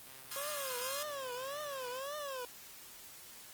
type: click train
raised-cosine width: 0.2 ms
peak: -38 dBFS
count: 257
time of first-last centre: 0.07-1.995 s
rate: 133 Hz
type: chord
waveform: 5% pulse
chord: F minor seventh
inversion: second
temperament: equal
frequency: 1046.5 / 1244.5 / 1396.9 / 1661.2 Hz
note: C6 / Eb6 / F6 / Ab6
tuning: 0 / 0 / 0 / 0 cents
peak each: -33 dBFS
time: 0.31-1.03 s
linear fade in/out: 5 ms
type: tone with vibrato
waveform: 25% pulse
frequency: 543 Hz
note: C#5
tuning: 36 cents flat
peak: -36 dBFS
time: 0.36-2.45 s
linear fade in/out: 2 ms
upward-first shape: triangle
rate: 1.8 Hz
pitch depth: 200 cents each way
effects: white hiss -53 dBFS RMS until 3.53 s + Opus 24 kbps